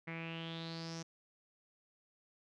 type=tone with low-pass filter sweep; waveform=sawtooth; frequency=164.81 Hz; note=E3; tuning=in tune; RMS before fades=-44 dBFS; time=0.07-1.03 s; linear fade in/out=10 ms; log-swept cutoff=2100 to 6000 Hz; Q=6.9; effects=none